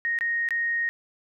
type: tone with dropouts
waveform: sine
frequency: 1864.7 Hz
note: A#6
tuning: in tune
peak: -23 dBFS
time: 0.05-0.89 s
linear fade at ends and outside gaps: 0 ms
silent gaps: 0.188-0.209 / 0.488-0.507 s
effects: none